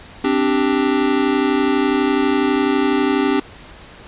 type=chord; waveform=square; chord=C suspended second; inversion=none; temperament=equal; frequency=261.6 / 293.7 / 392 Hz; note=C4 / D4 / G4; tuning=0 / 0 / 0 cents; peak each=-20 / -19 / -20 dBFS; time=0.24-3.4 s; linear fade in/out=5 ms; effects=pink hiss -40 dBFS RMS until 4.07 s + resampled to 8000 Hz